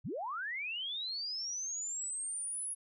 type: linear sweep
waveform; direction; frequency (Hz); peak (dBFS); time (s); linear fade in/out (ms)
sine; up; 72.4 to 10548; -36; 0.04-2.75; 20
effects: none